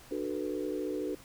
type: chord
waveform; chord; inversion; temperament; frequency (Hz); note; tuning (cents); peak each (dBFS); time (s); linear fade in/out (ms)
sine; B minor seventh; first; equal with one note detuned; 299.5 / 370 / 440 / 493.9; D4 / F#4 / A4 / B4; +34 / 0 / 0 / 0; -36 / -37 / -38 / -39; 0.11-1.15; 5
effects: pink hiss -54 dBFS RMS until 1.24 s